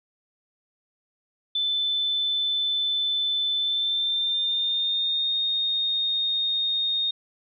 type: tone with pitch glide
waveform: sine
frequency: 3520 to 3695 Hz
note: A7 to A#7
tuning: 0 to -16 cents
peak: -22 dBFS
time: 1.55-7.11 s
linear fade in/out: 5 ms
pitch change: +84 cents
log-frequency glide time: 3.57-5.37 s
effects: none